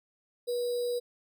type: tone with sample-and-hold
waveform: sine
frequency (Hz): 485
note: B4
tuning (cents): -31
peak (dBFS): -28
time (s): 0.47-1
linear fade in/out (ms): 20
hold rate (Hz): 4410
effects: none